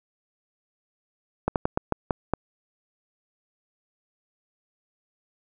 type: slowing click train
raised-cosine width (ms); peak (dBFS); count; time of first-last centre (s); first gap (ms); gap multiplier
1; -8; 7; 1.48-2.336; 78; 1.24
effects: none